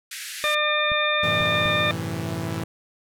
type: band-pass noise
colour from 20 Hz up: pink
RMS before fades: -35 dBFS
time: 0.11-0.55 s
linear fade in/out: 5 ms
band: 1600 to 13000 Hz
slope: 48 dB/octave
type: harmonic tone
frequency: 601 Hz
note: D5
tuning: 40 cents sharp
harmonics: 1 / 2 / 3 / 4 / 6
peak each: -26 / -26 / -26 / -26 / -26 dBFS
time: 0.44-1.91 s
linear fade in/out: 0 ms
type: clicks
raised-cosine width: 5 ms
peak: -23 dBFS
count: 3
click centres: 0.918 / 1.408 / 1.657 s
type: chord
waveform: sawtooth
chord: F# half-diminished seventh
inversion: none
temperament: equal with one note detuned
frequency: 94.5 / 110 / 130.81 / 164.81 Hz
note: F#2 / A2 / C3 / E3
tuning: +37 / 0 / 0 / 0 cents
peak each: -30 / -28 / -31 / -26 dBFS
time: 1.23-2.64 s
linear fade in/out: 5 ms
effects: none